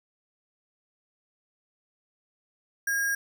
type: tone with sample-and-hold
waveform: sine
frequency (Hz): 1629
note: G#6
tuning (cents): -34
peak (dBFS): -24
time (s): 2.87-3.15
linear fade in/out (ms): 5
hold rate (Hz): 7350
effects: none